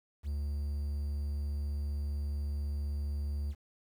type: tone with quantisation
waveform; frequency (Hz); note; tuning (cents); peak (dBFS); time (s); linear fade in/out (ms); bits
triangle; 72.1; D2; -31; -30; 0.23-3.55; 50; 10
effects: none